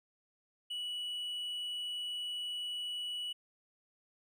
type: tone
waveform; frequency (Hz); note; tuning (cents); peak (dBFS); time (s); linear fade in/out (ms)
triangle; 2943; F#7; -10; -35; 0.7-3.33; 10
effects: none